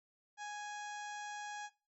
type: harmonic tone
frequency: 830.6 Hz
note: G#5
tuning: in tune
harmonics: 1 / 2 / 3 / 4 / 5 / 6 / 7 / 8 / 9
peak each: -44 / -47 / -56 / -56 / -61 / -62 / -57 / -59 / -62 dBFS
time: 0.37-1.7 s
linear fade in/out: 50 ms
effects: noise-tail reverb RT60 0.3 s tail -18 dB re dry